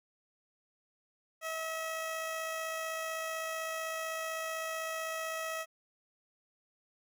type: tone with amplitude modulation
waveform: 15% pulse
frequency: 644 Hz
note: E5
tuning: 41 cents flat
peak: -28 dBFS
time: 1.41-5.66 s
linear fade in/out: 50 ms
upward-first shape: sine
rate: 55.8 Hz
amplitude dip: 25%
effects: none